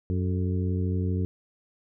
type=harmonic tone with a mistuned harmonic; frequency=92.5 Hz; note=F#2; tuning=in tune; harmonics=1 / 2 / 3 / 4 / 5; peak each=-25 / -31 / -35 / -37 / -39 dBFS; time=0.1-1.25 s; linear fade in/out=0 ms; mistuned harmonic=5; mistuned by=-64 cents; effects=none